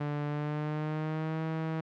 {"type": "tone with pitch glide", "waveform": "sawtooth", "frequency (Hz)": [146.83, 160.12], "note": ["D3", "D#3"], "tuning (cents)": [0, 50], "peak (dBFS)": -27, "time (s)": [0, 1.81], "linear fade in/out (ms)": 10, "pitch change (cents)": 150, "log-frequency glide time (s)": [0.26, 1.43], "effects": ["low-pass 2000 Hz 12 dB/octave"]}